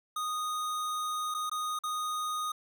square tone with dropouts, 1239 Hz, D#6, 8 cents flat, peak -32 dBFS, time 0.16-2.52 s, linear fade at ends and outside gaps 5 ms, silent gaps 1.342-1.346 / 1.497-1.514 / 1.79-1.836 s, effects none

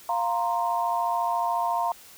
sine chord, F suspended fourth, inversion none, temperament equal, 698.5 / 932.3 / 1046.5 Hz, F5 / Bb5 / C6, 0 / 0 / 0 cents, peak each -27 / -26 / -30 dBFS, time 0.09-1.92 s, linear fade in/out 2 ms, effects white hiss -49 dBFS RMS until 2.17 s

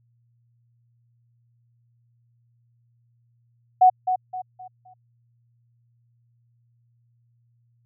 sine tone with echo, 740 Hz, F#5, in tune, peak -10 dBFS, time 3.81-3.9 s, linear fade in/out 10 ms, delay 260 ms, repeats 4, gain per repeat -9 dB, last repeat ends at 4.94 s, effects added 118 Hz sine -61 dBFS peak until 7.85 s

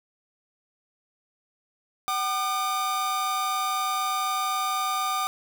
45% pulse tone pair together, 761 / 1208 Hz, F#5 / D6, +48 / +48 cents, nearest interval minor sixth, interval 800 cents, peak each -30 / -26 dBFS, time 2.08-5.27 s, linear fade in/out 0 ms, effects none

